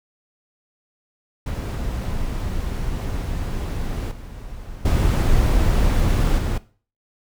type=noise with level steps; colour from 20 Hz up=brown; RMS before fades=-25 / -35 / -17 / -21 dBFS; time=1.46-6.58 s; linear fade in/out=5 ms; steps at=4.11 / 4.85 / 6.38 s; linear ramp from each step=5 ms; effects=noise-tail reverb RT60 0.4 s tail -18 dB re dry